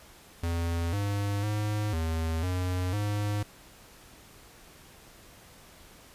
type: tone with pitch steps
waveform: square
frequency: 84.5 / 101.3 / 105.4 / 81 / 91 / 103.6 Hz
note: E2 / G#2 / G#2 / E2 / F#2 / G#2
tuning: +43 / -43 / +26 / -30 / -28 / -4 cents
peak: -28 dBFS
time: 0.43-3.43 s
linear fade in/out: 5 ms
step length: 500 ms
effects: pink hiss -53 dBFS RMS until 6.14 s + resampled to 32000 Hz